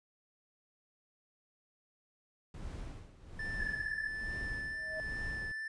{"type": "noise with tremolo", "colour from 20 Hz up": "brown", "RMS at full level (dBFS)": -42, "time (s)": [2.54, 5.52], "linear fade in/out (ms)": 2, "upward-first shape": "sine", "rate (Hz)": 1.2, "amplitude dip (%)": 80}
{"type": "tone with vibrato", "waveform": "triangle", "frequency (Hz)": 1760, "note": "A6", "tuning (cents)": 0, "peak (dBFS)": -36, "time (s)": [3.39, 5.68], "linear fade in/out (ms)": 5, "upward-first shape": "sine", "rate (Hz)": 2.3, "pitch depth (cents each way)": 9}
{"type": "tone bursts", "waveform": "sine", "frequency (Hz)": 1716, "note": "A6", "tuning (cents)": -44, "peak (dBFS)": -35, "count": 8, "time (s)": [3.6, 4.074], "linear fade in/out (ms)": 5, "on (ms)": 40, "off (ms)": 22}
{"type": "tone with exponential growth", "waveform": "sine", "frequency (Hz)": 631, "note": "D#5", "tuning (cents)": 24, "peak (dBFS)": -37, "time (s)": [4.61, 5], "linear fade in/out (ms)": 0, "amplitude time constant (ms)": 83}
{"effects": ["resampled to 22050 Hz"]}